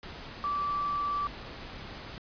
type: tone in noise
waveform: sine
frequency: 1161 Hz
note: D6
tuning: 20 cents flat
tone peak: -28 dBFS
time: 0.44-1.27 s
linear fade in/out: 0 ms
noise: pink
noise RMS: -43 dBFS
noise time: 0.03-2.18 s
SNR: +12 dB
effects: resampled to 11025 Hz